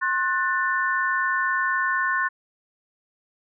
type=chord; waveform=sine; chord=F# diminished; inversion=second; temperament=just; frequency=1065.6 / 1480 / 1776 Hz; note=C6 / F#6 / A6; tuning=+31 / 0 / +16 cents; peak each=-25 dBFS; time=0.01-2.29 s; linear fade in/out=20 ms; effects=none